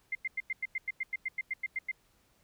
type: tone bursts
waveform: sine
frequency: 2093 Hz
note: C7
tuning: in tune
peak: -30 dBFS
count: 15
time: 0.12-1.915 s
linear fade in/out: 5 ms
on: 31 ms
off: 95 ms
effects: pink hiss -69 dBFS RMS until 2.43 s